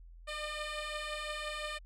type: beating tone pair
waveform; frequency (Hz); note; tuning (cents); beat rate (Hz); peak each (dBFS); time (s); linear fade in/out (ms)
10% pulse; 599 / 604.8; D5 / D#5; +34 / -49; 5.8; -35 / -30; 0.27-1.79; 20
effects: added 42 Hz sine -50 dBFS peak until 1.85 s + low-pass 8000 Hz 12 dB/octave